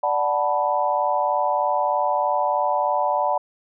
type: chord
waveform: sine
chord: B minor seventh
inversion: first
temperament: equal with one note detuned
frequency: 587.3 / 740 / 880 / 983.2 Hz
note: D5 / F#5 / A5 / B5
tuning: 0 / 0 / 0 / -8 cents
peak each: -24 dBFS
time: 0.03-3.38 s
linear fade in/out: 5 ms
effects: none